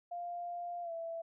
sine tone with pitch glide, 698.5 to 664.3 Hz, F5 to E5, 0 to +13 cents, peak -38 dBFS, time 0.11-1.22 s, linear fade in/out 10 ms, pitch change -87 cents, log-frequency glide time 0.82-0.92 s, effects none

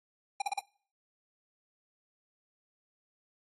square tone bursts, 802 Hz, G5, 39 cents sharp, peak -29 dBFS, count 4, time 0.4-0.594 s, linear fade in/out 5 ms, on 20 ms, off 38 ms, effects noise-tail reverb RT60 0.5 s tail -24 dB re dry + AAC 32 kbps

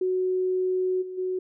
sine tone with level steps, 370 Hz, F#4, in tune, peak -22 / -33 / -25 dBFS, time 0.01-1.39 s, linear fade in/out 5 ms, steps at 1.01 / 1.17 s, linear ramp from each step 20 ms, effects none

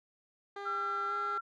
15% pulse tone with pitch glide, 401.6 to 408.1 Hz, G4 to G#4, +42 to -30 cents, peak -33 dBFS, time 0.56-1.38 s, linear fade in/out 5 ms, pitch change +28 cents, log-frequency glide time 1.08-1.13 s
sine tone, 1363 Hz, F6, 43 cents flat, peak -32 dBFS, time 0.65-1.41 s, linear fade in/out 20 ms
effects low-pass 3000 Hz 12 dB/octave

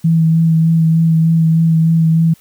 sine tone with vibrato, 162.8 Hz, E3, 21 cents flat, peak -8 dBFS, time 0.04-2.34 s, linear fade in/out 10 ms, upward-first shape sine, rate 3.3 Hz, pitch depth 18 cents each way, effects white hiss -49 dBFS RMS until 2.4 s

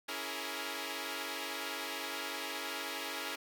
5% pulse chord, A# half-diminished seventh, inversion first, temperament equal with one note detuned, 280.1 / 329.6 / 415.3 / 466.2 Hz, C#4 / E4 / G#4 / A#4, +18 / 0 / 0 / 0 cents, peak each -32 dBFS, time 0.08-3.36 s, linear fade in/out 10 ms, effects none

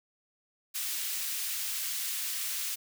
white high-pass noise, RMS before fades -34 dBFS, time 0.74-2.76 s, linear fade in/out 20 ms, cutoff 2000 Hz, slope 12 dB/octave, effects none

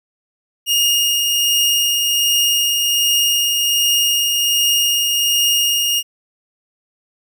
sawtooth tone with tremolo, 2846 Hz, F7, 32 cents sharp, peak -9 dBFS, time 0.66-6.03 s, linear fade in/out 50 ms, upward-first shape triangle, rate 1.3 Hz, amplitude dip 30%, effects none

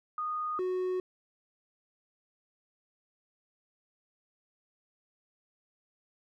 sine / triangle tone pair in turn, 1234 / 368 Hz, D#6 / F#4, -15 / -9 cents, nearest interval octave + major sixth, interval 2094 cents, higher first, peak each -31 / -27 dBFS, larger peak second, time 0.18-0.59 / 0.59-1 s, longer neither, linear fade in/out 2 ms, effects none

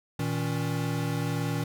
square tone cluster, 117.1 / 158.7 / 280.3 Hz, A#2 / D#3 / C#4, +8 / +35 / +19 cents, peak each -32 / -31 / -35 dBFS, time 0.19-1.64 s, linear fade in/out 5 ms, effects none

